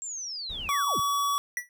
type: linear sweep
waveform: sine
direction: down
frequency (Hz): 7540 to 51.1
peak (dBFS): -33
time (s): 0.02-1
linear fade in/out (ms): 0
type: noise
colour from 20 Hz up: brown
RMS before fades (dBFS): -42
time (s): 0.49-0.7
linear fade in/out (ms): 10
type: tone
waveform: square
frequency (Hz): 1135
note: C#6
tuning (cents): +41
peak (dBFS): -25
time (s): 0.69-1.38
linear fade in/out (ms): 0
type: tone with exponential decay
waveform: square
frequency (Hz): 1952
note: B6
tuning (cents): -21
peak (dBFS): -25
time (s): 1.57-1.69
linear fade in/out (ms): 1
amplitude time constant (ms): 25
effects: none